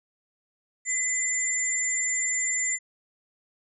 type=tone pair together; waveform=sine; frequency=2024 / 7208 Hz; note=B6 / A8; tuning=+42 / +41 cents; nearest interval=octave + minor seventh; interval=2199 cents; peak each=-30 / -25 dBFS; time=0.85-2.79 s; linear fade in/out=50 ms; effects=none